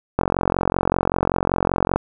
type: click train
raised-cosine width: 1 ms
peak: -3 dBFS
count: 81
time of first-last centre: 0.19-1.96 s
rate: 45.2 Hz
effects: none